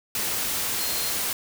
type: tone in noise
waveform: sine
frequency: 4200 Hz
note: C8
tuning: 6 cents sharp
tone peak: -33 dBFS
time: 0.79-1.1 s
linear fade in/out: 2 ms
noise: white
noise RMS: -27 dBFS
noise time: 0.15-1.33 s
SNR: -9 dB
effects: none